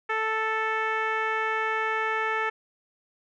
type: tone with low-pass filter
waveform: 10% pulse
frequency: 440 Hz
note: A4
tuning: in tune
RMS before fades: -27 dBFS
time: 0.09-2.5 s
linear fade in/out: 10 ms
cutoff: 1900 Hz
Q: 1.7
effects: none